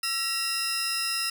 sawtooth tone cluster, 1340 / 1904 / 2757 / 5100 Hz, E6 / A#6 / F7 / D#8, +28 / +36 / -23 / +42 cents, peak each -31 / -34 / -30 / -26 dBFS, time 0.03-1.3 s, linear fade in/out 5 ms, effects none

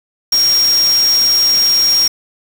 sine tone in noise, 5580 Hz, F8, 2 cents flat, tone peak -9 dBFS, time 0.32-2.08 s, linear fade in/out 5 ms, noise white, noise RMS -23 dBFS, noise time 0.32-2.08 s, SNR +11 dB, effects none

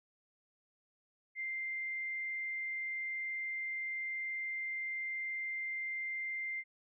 sine tone, 2093 Hz, C7, in tune, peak -36 dBFS, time 1.35-6.64 s, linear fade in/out 50 ms, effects none

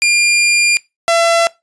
sawtooth tone pair in turn, 2400 / 673.5 Hz, D7 / E5, +37 / +37 cents, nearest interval octave + minor seventh, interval 2200 cents, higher first, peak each -6 dBFS, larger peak neither, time 0.02-0.77 / 1.08-1.47 s, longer first, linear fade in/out 0 ms, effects noise-tail reverb RT60 0.2 s tail -21 dB re dry + resampled to 22050 Hz

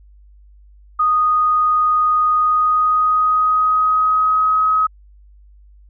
sine tone with pitch glide, 1240 to 1270.5 Hz, D#6 to D#6, -6 to +36 cents, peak -12 dBFS, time 0.99-4.87 s, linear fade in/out 10 ms, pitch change +42 cents, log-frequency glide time 2.37-4.68 s, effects added 50 Hz sine -43 dBFS peak until 5.89 s

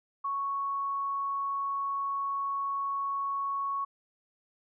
sine tone, 1108.7 Hz, C#6, in tune, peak -29 dBFS, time 0.24-3.85 s, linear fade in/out 10 ms, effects none

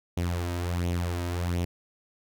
sawtooth tone with flanger, 87.31 Hz, F2, in tune, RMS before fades -29 dBFS, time 0.17-1.65 s, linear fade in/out 5 ms, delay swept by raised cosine 0.31 to 3.21 ms, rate 1.4 Hz, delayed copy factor +0.6, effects none

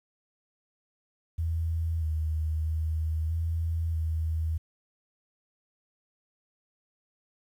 sine tone with pitch steps, 82 / 78.5 / 79.3 / 82.3 / 80.2 Hz, E2 / D#2 / D#2 / E2 / E2, -9 / +16 / +33 / -2 / -47 cents, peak -26 dBFS, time 1.38-4.58 s, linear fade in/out 10 ms, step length 640 ms, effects 10-bit

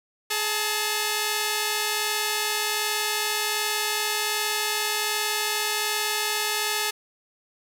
5% pulse tone pair together, 422.6 / 886.5 Hz, G#4 / A5, +30 / +13 cents, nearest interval octave + minor second, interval 1283 cents, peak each -15 dBFS, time 0.3-6.91 s, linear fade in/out 10 ms, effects none

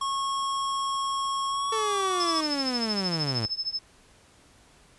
square tone with pitch glide, 1094 to 1145.1 Hz, C#6 to D6, -23 to -44 cents, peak -27 dBFS, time 0.01-2.41 s, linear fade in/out 5 ms, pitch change +79 cents, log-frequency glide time 1.48-1.91 s
sawtooth linear sweep, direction down, 448.6 to 103.83 Hz, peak -24 dBFS, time 1.72-3.46 s, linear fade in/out 5 ms
sine tone with tremolo, 5230 Hz, E8, 15 cents flat, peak -24 dBFS, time 2.2-3.79 s, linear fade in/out 2 ms, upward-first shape triangle, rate 13 Hz, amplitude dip 100%
effects pink hiss -57 dBFS RMS until 4.98 s + resampled to 24000 Hz

